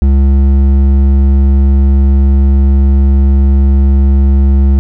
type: tone with hard clipping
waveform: triangle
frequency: 68.2 Hz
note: C#2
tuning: 28 cents flat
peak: -6 dBFS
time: 0.02-4.79 s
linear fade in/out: 0 ms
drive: 12 dB
effects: none